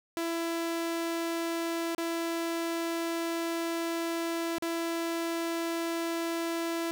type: tone with dropouts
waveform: sawtooth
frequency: 333.9 Hz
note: E4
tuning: 22 cents sharp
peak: -26 dBFS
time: 0.17-6.91 s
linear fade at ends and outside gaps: 0 ms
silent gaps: 1.948-1.981 / 4.583-4.623 s
effects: none